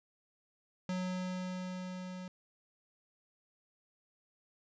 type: tone with level ramp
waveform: square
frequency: 183.5 Hz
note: F#3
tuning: 14 cents flat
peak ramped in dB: -34 to -43 dBFS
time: 0.89-2.28 s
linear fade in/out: 2 ms
effects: resampled to 16000 Hz